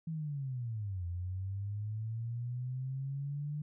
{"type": "linear two-way sweep", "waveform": "sine", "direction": "down then up", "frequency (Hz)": [164.81, 86, 150.1], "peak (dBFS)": -35, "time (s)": [0.07, 3.62], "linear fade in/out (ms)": 5, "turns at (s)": 1.06, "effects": []}